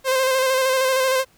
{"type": "tone with vibrato", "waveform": "sawtooth", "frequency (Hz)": 523.3, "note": "C5", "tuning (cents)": 0, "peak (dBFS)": -13, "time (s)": [0.04, 1.25], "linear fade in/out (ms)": 50, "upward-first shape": "square", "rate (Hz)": 13, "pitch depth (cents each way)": 25, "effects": ["pink hiss -57 dBFS RMS until 1.37 s"]}